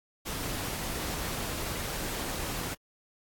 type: noise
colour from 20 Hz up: pink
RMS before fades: -35 dBFS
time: 0.25-2.75 s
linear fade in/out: 20 ms
effects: AAC 64 kbps